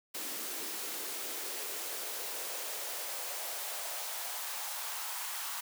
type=noise with high-pass filter sweep; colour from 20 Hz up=white; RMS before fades=-39 dBFS; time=0.14-5.61 s; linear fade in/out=10 ms; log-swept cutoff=280 to 1000 Hz; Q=2.2; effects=none